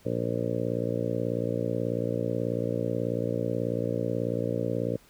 harmonic tone, 58.3 Hz, A#1, 1 cent sharp, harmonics 2 / 3 / 4 / 5 / 6 / 7 / 8 / 9 / 10, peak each -33 / -35 / -36 / -35 / -39 / -39 / -33 / -33 / -39 dBFS, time 0.05-4.97 s, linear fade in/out 10 ms, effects pink hiss -58 dBFS RMS until 5.09 s

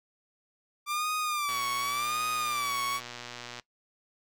sawtooth tone with vibrato, 1174.7 Hz, D6, in tune, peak -25 dBFS, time 0.86-3.01 s, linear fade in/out 50 ms, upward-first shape sine, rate 0.88 Hz, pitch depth 99 cents each way
click train, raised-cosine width 0.2 ms, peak -23 dBFS, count 256, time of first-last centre 1.49-3.597 s, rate 121 Hz
effects noise-tail reverb RT60 0.1 s tail -20 dB re dry

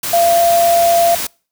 sine tone in noise, 684 Hz, F5, 36 cents flat, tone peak -9 dBFS, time 0.13-1.15 s, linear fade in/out 5 ms, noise white, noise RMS -21 dBFS, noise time 0.03-1.27 s, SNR +9 dB, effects noise-tail reverb RT60 0.4 s tail -26 dB re dry

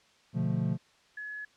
triangle chord, B half-diminished seventh, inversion none, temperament equal, 123.47 / 146.83 / 174.61 / 220 Hz, B2 / D3 / F3 / A3, 0 / 0 / 0 / 0 cents, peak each -30 / -31 / -29 / -33 dBFS, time 0.33-0.78 s, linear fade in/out 50 ms
sine tone, 1698 Hz, G#6, 38 cents sharp, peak -37 dBFS, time 1.17-1.45 s, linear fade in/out 5 ms
effects white hiss -63 dBFS RMS until 1.56 s + low-pass 5000 Hz 12 dB/octave

